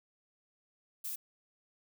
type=noise; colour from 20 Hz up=violet; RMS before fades=-39 dBFS; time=1.04-1.16 s; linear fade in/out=10 ms; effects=none